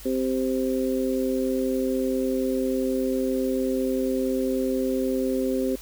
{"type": "harmonic tone", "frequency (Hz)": 130.3, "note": "C3", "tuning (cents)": -7, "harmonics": [2, 3, 4], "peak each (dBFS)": [-25, -27, -28], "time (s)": [0.05, 5.76], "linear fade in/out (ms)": 10, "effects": ["added 50 Hz sine -43 dBFS peak until 5.81 s", "white hiss -45 dBFS RMS until 5.81 s"]}